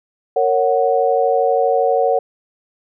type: chord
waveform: sine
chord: F# major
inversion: first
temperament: just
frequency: 462.5 / 555 / 740 Hz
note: A#4 / C#5 / F#5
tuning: -14 / +2 / 0 cents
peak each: -17 dBFS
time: 0.36-2.19 s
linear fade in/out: 5 ms
effects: none